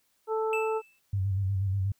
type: harmonic tone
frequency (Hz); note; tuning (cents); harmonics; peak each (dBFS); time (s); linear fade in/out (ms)
440; A4; 0; 1 / 2 / 3; -27 / -33 / -37; 0.27-0.82; 50
type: tone with exponential decay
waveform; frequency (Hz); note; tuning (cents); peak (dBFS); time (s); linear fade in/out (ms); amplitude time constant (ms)
triangle; 2637; E7; 0; -26; 0.53-0.99; 1; 100
type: tone with vibrato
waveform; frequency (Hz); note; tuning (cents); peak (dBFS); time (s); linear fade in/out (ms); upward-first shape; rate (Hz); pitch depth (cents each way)
sine; 97; G2; -18; -25; 1.13-1.92; 5; square; 8.3; 45
effects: white hiss -71 dBFS RMS until 1.99 s